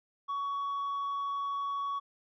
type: tone with tanh clipping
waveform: sine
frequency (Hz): 1122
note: C#6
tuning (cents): +21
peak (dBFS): -32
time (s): 0.28-2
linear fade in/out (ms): 20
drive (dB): 2
effects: none